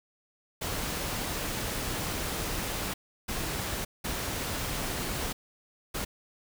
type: noise bursts at uneven times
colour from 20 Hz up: pink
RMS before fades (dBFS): -33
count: 4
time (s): 0.61-2.94 / 3.28-3.85 / 4.04-5.33 / 5.94-6.05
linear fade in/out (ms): 10
effects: none